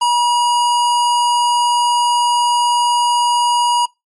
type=tone; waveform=square; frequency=961 Hz; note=B5; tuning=48 cents flat; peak=-12 dBFS; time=0.01-3.86 s; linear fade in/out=10 ms; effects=noise-tail reverb RT60 0.2 s tail -23 dB re dry + MP3 48 kbps